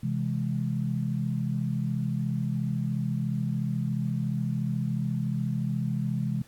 sine chord, C augmented, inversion none, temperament equal, 130.81 / 164.81 / 207.7 Hz, C3 / E3 / G#3, 0 / 0 / 0 cents, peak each -29 / -31 / -31 dBFS, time 0.03-6.42 s, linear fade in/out 5 ms, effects pink hiss -58 dBFS RMS until 6.47 s + AAC 64 kbps

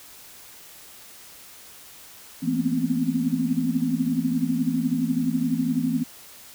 sine tone cluster, 165.5 / 219.7 / 236 / 252.4 / 264.3 Hz, E3 / A3 / A#3 / B3 / C4, +7 / -2 / +22 / +38 / +18 cents, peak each -29 / -31 / -28 / -25 / -27 dBFS, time 2.42-6.04 s, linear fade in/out 20 ms, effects white hiss -46 dBFS RMS until 6.54 s

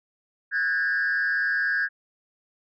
sine tone with frequency modulation, 1625 Hz, G#6, 38 cents flat, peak -20 dBFS, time 0.51-1.89 s, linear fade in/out 50 ms, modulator 136 Hz, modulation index 0.8, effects tanh soft clip ceiling -19 dBFS

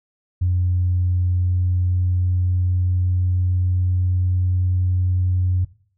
sine tone with pitch glide, 90 to 91.1 Hz, F#2 to F#2, -47 to -26 cents, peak -15 dBFS, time 0.41-5.65 s, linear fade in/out 10 ms, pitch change +21 cents, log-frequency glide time 0.93-4.77 s, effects noise-tail reverb RT60 0.5 s tail -18 dB re dry + tanh soft clip ceiling -11 dBFS

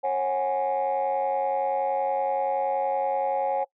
sine chord, C# suspended fourth, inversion none, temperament equal with one note detuned, 544.2 / 740 / 830.6 Hz, C#5 / F#5 / G#5, -32 / 0 / 0 cents, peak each -25 / -28 / -25 dBFS, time 0.03-3.65 s, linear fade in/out 20 ms, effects noise-tail reverb RT60 0.1 s tail -24 dB re dry + tanh soft clip ceiling -18 dBFS

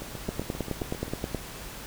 two click trains, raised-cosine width 2 ms, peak -15 / -23 dBFS, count 11 / 9, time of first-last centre 0.29-1.347 / 0.02-1.081 s, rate 9.46 / 7.54 Hz, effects added 50 Hz sine -50 dBFS peak until 1.86 s + pink hiss -41 dBFS RMS until 1.86 s

